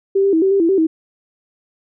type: tone with pitch steps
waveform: sine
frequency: 390.9 / 395 / 322.9 / 384.8 / 394.8 / 332.5 / 386.5 / 320.4 Hz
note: G4 / G4 / E4 / G4 / G4 / E4 / G4 / E4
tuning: -5 / +13 / -36 / -32 / +12 / +15 / -24 / -49 cents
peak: -11 dBFS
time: 0.15-0.87 s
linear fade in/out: 10 ms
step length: 90 ms
effects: none